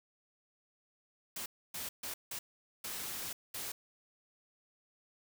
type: noise bursts at uneven times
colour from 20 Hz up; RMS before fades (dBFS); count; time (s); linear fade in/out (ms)
white; -41; 6; 1.36-1.46 / 1.74-1.89 / 2.03-2.14 / 2.31-2.39 / 2.84-3.33 / 3.54-3.72; 5
effects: none